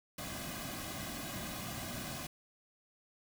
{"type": "noise with comb filter", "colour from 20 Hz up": "pink", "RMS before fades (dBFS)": -42, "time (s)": [0.18, 2.27], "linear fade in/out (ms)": 5, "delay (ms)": 2.2, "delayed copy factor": -0.75, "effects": []}